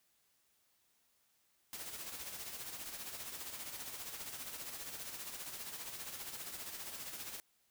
white noise with tremolo, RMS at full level -44 dBFS, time 1.73-7.4 s, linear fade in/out 0 ms, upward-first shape sine, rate 15 Hz, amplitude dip 50%, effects white hiss -75 dBFS RMS until 7.7 s

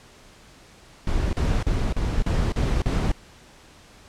brown noise bursts, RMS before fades -22 dBFS, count 7, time 1.07-3.118 s, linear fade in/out 2 ms, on 260 ms, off 38 ms, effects pink hiss -50 dBFS RMS until 4.08 s + low-pass 8000 Hz 12 dB/octave

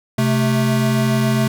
square tone pair together, 130 / 219.1 Hz, C3 / A3, -11 / -7 cents, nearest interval major sixth, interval 904 cents, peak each -18 dBFS, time 0.18-1.48 s, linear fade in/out 5 ms, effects none

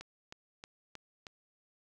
click train, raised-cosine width 0.2 ms, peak -28 dBFS, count 5, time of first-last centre 0.01-1.268 s, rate 3.18 Hz, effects none

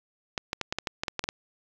clicks, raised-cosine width 0.2 ms, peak -11 dBFS, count 11, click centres 0.378 / 0.531 / 0.613 / 0.725 / 0.786 / 0.872 / 1.035 / 1.082 / 1.193 / 1.24 / 1.289 s, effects low-pass 7000 Hz 12 dB/octave + 7-bit

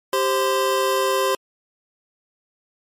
square tone cluster, 391.2 / 528 / 1031 Hz, G4 / C5 / C6, -4 / +16 / -26 cents, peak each -23 dBFS, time 0.13-1.35 s, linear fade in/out 2 ms, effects MP3 64 kbps

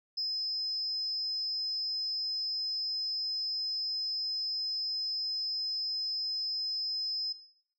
sine tone with amplitude modulation, 5100 Hz, D#8, 42 cents sharp, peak -28 dBFS, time 0.17-7.33 s, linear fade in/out 10 ms, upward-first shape sine, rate 297 Hz, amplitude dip 35%, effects noise-tail reverb RT60 0.7 s tail -18 dB re dry + tanh soft clip ceiling -24 dBFS

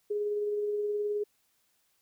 sine tone with tremolo, 415.3 Hz, G#4, in tune, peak -27 dBFS, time 0.1-1.24 s, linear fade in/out 10 ms, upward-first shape sine, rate 19 Hz, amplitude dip 25%, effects white hiss -72 dBFS RMS until 2.01 s

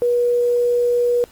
sine tone with quantisation, 483.3 Hz, B4, 38 cents flat, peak -14 dBFS, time 0.02-1.24 s, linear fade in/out 0 ms, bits 7, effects pink hiss -49 dBFS RMS until 1.31 s + Opus 24 kbps

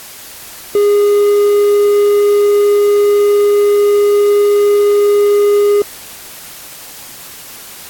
triangle tone, 410.3 Hz, G#4, 21 cents flat, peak -5 dBFS, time 0.75-5.82 s, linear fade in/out 2 ms, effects white hiss -32 dBFS RMS until 7.89 s + AAC 64 kbps

